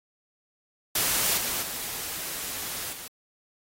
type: noise with level steps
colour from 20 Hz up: white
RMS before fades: -24 / -29 / -34 / -40 dBFS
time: 0.95-3.08 s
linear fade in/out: 5 ms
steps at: 1.37 / 1.62 / 2.92 s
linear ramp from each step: 10 ms
effects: AAC 48 kbps